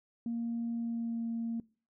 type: tone with pitch glide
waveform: sine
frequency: 233.1 to 230.2 Hz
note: A#3 to A#3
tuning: 0 to -22 cents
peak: -31 dBFS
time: 0.26-1.6 s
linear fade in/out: 2 ms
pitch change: -22 cents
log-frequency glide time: 0.74-1.29 s
effects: noise-tail reverb RT60 0.4 s tail -24 dB re dry + tanh soft clip ceiling -28 dBFS